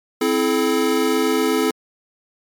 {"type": "chord", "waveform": "square", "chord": "A minor", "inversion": "first", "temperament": "equal with one note detuned", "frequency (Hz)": [261.6, 329.6, 429], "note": ["C4", "E4", "A4"], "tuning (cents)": [0, 0, -44], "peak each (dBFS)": [-22, -22, -20], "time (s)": [0.21, 1.71], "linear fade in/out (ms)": 5, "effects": ["MP3 96 kbps"]}